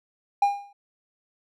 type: tone with exponential decay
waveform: triangle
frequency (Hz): 807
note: G#5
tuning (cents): -50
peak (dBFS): -12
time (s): 0.42-0.73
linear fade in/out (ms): 5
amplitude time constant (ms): 66
effects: tanh soft clip ceiling -8 dBFS